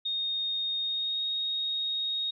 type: tone with pitch glide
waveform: sine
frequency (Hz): 3702 to 3739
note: A#7 to A#7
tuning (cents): -13 to +4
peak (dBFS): -28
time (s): 0.05-2.31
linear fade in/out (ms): 10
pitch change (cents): +17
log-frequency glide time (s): 0.79-1.23
effects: none